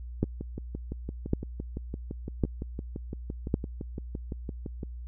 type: two click trains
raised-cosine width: 3 ms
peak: -22 / -11 dBFS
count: 28 / 4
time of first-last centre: 0.24-4.832 / 0.23-3.541 s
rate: 5.88 / 0.906 Hz
effects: added 60 Hz sine -37 dBFS peak until 5.07 s